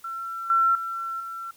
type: tone with level steps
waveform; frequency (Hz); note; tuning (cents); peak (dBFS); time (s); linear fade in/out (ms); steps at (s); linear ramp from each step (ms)
sine; 1351; E6; +42; -30 / -17 / -28 / -32; 0.04-1.51; 5; 0.5 / 0.75 / 1.2; 2
effects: white hiss -56 dBFS RMS until 1.56 s